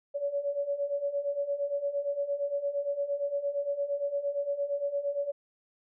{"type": "beating tone pair", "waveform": "sine", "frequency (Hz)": [562, 570.7], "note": ["C#5", "D5"], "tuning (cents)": [24, -50], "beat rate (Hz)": 8.7, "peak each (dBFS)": [-34, -30], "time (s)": [0.14, 5.32], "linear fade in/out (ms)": 20, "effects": []}